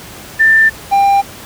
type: tone pair in turn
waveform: sine / triangle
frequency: 1782 / 795.3 Hz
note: A6 / G5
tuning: +22 / +25 cents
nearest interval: octave + major second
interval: 1397 cents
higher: first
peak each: -5 dBFS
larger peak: neither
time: 0.39-0.7 / 0.91-1.22 s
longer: neither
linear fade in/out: 20 ms
effects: pink hiss -32 dBFS RMS until 1.45 s + high-pass 60 Hz 12 dB/octave